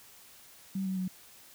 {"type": "tone with pitch steps", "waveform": "sine", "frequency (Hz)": [192.4, 188.77, 185.2], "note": ["G3", "F#3", "F#3"], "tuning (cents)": [-32, 35, 2], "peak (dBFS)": -30, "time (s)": [0.75, 1.08], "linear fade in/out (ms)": 5, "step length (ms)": 110, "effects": ["white hiss -55 dBFS RMS until 1.54 s"]}